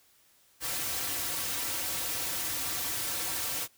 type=noise with comb filter; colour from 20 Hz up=white; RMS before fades=-33 dBFS; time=0.6-3.68 s; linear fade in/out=50 ms; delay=4.8 ms; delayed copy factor=-0.85; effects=white hiss -64 dBFS RMS until 3.77 s